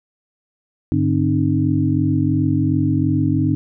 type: tone cluster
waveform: sine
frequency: 101.1 / 147.7 / 263.8 / 306.6 Hz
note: G#2 / D3 / C4 / D#4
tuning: -46 / +10 / +14 / -25 cents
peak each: -20 dBFS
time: 0.92-3.55 s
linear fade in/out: 0 ms
effects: none